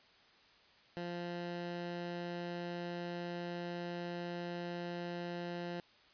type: tone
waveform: 15% pulse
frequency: 174 Hz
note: F3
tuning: 6 cents flat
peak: -33 dBFS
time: 0.97-5.8 s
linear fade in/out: 0 ms
effects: white hiss -64 dBFS RMS until 6.13 s + resampled to 11025 Hz

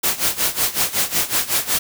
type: noise with tremolo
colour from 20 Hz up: white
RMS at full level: -17 dBFS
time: 0.03-1.79 s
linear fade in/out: 10 ms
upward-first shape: sine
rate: 5.4 Hz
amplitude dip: 85%
effects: none

